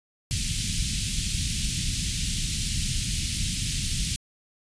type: band-stop noise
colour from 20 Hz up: pink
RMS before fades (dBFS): -27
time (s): 0.31-4.16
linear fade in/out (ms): 0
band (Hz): 190 to 2800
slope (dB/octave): 24
effects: resampled to 22050 Hz